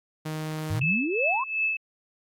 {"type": "tone", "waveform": "sawtooth", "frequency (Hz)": 155.8, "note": "D#3", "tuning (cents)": 3, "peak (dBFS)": -26, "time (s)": [0.25, 0.8], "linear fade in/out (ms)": 10}
{"type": "exponential sweep", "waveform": "sine", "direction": "up", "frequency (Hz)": [91.4, 1108.7], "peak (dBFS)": -25, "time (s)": [0.7, 1.44], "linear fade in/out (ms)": 5}
{"type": "tone with tremolo", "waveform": "sine", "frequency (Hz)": 2613, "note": "E7", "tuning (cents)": -16, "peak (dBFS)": -21, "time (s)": [0.81, 1.77], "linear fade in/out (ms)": 5, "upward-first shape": "triangle", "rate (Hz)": 2.7, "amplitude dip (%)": 85}
{"effects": ["AAC 48 kbps"]}